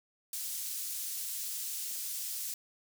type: high-pass noise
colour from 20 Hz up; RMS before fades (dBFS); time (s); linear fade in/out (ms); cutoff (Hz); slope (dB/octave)
pink; -38; 0.33-2.54; 2; 6900; 12
effects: none